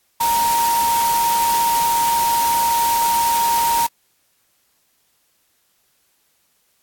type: tone in noise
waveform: sine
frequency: 932.3 Hz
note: A#5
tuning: in tune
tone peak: -15 dBFS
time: 0.2-3.87 s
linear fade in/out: 10 ms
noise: white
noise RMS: -24 dBFS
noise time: 0.2-3.87 s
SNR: +6 dB
effects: white hiss -63 dBFS RMS until 6.82 s + AAC 64 kbps